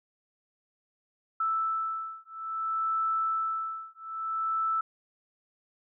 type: beating tone pair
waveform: sine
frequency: 1318.5 / 1319.09 Hz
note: E6 / E6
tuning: 0 / +1 cents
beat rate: 0.59 Hz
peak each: -31 dBFS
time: 1.4-4.81 s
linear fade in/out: 5 ms
effects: none